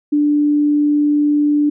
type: tone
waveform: sine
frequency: 294.4 Hz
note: D4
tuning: 4 cents sharp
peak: -11 dBFS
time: 0.12-1.7 s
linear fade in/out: 10 ms
effects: none